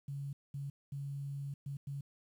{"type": "tone bursts at uneven times", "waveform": "sine", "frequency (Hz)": 140.2, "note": "C#3", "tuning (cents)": 20, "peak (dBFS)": -38, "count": 5, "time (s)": [[0.08, 0.33], [0.54, 0.7], [0.92, 1.54], [1.66, 1.77], [1.87, 2.01]], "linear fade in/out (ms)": 5, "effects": ["11-bit"]}